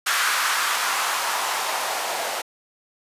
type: noise with band-pass filter sweep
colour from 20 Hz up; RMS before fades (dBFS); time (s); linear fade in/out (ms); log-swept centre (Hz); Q
blue; -24; 0.06-2.42; 10; 1400 to 650; 2.1
effects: resampled to 32000 Hz